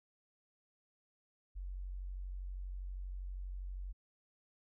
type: tone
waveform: sine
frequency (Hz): 46.25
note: F#1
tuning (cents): 0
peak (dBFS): -40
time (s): 1.55-3.93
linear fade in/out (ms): 20
effects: none